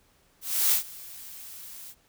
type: noise with ADSR envelope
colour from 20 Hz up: blue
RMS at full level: -21 dBFS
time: 0.41-1.95 s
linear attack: 310 ms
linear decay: 110 ms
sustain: -22 dB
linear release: 54 ms
effects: pink hiss -64 dBFS RMS until 2.08 s